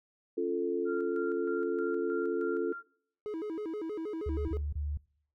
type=chord; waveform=sine; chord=Db augmented; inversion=none; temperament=equal; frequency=277.2 / 349.2 / 440 Hz; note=Db4 / F4 / A4; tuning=0 / 0 / 0 cents; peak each=-37 / -32 / -32 dBFS; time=0.37-2.73 s; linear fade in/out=10 ms
type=tone with tremolo; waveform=sine; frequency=1388 Hz; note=F6; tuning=11 cents flat; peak=-39 dBFS; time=0.85-2.83 s; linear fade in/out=50 ms; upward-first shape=square; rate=3.2 Hz; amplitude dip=55%
type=tone with vibrato; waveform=triangle; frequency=370 Hz; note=F#4; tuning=in tune; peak=-32 dBFS; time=3.26-4.57 s; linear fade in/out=0 ms; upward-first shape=square; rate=6.3 Hz; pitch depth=230 cents each way
type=tone bursts; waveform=sine; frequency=73.42 Hz; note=D2; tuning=in tune; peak=-31 dBFS; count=3; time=4.26-4.974 s; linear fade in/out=5 ms; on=220 ms; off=27 ms
effects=noise-tail reverb RT60 0.6 s tail -24 dB re dry